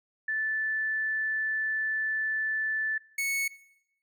sine / 45% pulse tone pair in turn, 1753 / 2209 Hz, A6 / C#7, -7 / -7 cents, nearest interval major third, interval 400 cents, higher second, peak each -27 dBFS, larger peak neither, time 0.28-2.98 / 3.18-3.48 s, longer first, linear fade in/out 5 ms, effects noise-tail reverb RT60 0.8 s tail -19 dB re dry

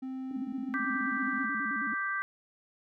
triangle tone, 261.6 Hz, C4, in tune, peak -33 dBFS, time 0.02-1.46 s, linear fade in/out 10 ms
sine tone with vibrato, 246.9 Hz, B3, in tune, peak -37 dBFS, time 0.31-1.94 s, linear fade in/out 2 ms, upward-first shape square, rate 9.3 Hz, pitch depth 220 cents each way
sine chord, G major, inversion second, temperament equal, 1174.7 / 1568 / 1975.5 Hz, D6 / G6 / B6, 0 / 0 / 0 cents, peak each -35 / -32 / -38 dBFS, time 0.74-2.22 s, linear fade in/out 0 ms
effects none

